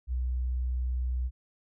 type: tone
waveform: sine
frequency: 62.4 Hz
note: B1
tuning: 19 cents sharp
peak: -27 dBFS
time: 0.07-1.31 s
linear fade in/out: 50 ms
effects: none